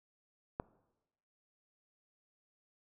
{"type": "click", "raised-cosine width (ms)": 1, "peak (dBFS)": -21, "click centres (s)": 0.599, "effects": ["noise-tail reverb RT60 1.0 s tail -21 dB re dry"]}